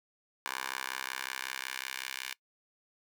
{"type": "tone with high-pass filter sweep", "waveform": "10% pulse", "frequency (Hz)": 65.41, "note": "C2", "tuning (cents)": 0, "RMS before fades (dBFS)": -39, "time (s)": [0.46, 2.34], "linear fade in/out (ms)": 0, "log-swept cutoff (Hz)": [1200, 2200], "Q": 1.3, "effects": ["noise-tail reverb RT60 0.1 s tail -22 dB re dry"]}